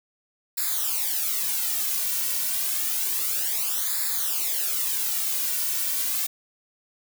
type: noise with flanger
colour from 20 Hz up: blue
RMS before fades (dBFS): -26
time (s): 0.57-6.27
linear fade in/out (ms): 10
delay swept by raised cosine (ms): 0.33 to 2.43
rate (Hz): 0.29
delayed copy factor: -0.9
effects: none